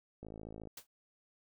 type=click train; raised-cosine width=2 ms; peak=-34 dBFS; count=25; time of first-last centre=0.23-0.673 s; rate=54.2 Hz
type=noise with exponential decay; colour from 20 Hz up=white; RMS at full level=-42 dBFS; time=0.77-0.87 s; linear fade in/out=5 ms; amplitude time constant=20 ms
effects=none